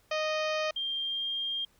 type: harmonic tone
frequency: 620 Hz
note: D#5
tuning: 6 cents flat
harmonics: 1 / 2 / 3 / 4 / 5 / 6 / 7 / 8 / 9 / 10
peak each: -30 / -36 / -39 / -37 / -40 / -46 / -46 / -46 / -50 / -51 dBFS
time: 0.11-0.71 s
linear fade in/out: 5 ms
type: tone with pitch glide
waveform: sine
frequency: 3187 to 3207 Hz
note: G7 to G7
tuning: +28 to +39 cents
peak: -30 dBFS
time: 0.76-1.65 s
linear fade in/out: 5 ms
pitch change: +11 cents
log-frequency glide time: 1-1.27 s
effects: pink hiss -66 dBFS RMS until 1.79 s